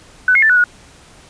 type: tone with pitch steps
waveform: sine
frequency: 1501 / 2153 / 1767 / 1478 / 1450 Hz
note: F#6 / C7 / A6 / F#6 / F#6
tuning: +24 / +49 / +7 / -2 / -35 cents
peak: -8 dBFS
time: 0.28-0.64 s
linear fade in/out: 2 ms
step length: 72 ms
effects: pink hiss -44 dBFS RMS until 1.29 s + resampled to 22050 Hz